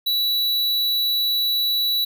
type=tone; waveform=square; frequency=3934 Hz; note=B7; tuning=7 cents flat; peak=-19 dBFS; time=0.06-2.05 s; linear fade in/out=10 ms; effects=none